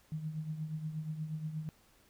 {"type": "tone with tremolo", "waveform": "sine", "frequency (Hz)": 155.8, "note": "D#3", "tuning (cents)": 3, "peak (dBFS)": -33, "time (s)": [0.12, 1.69], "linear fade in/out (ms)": 0, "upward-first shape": "triangle", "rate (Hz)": 8.4, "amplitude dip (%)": 70, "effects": ["pink hiss -66 dBFS RMS until 2.09 s"]}